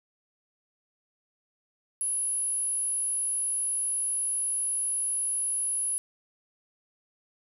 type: tone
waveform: sine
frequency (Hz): 10548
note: E9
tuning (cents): 0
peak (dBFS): -24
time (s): 2.01-5.98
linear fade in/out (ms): 0
effects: tanh soft clip ceiling -25 dBFS + 9-bit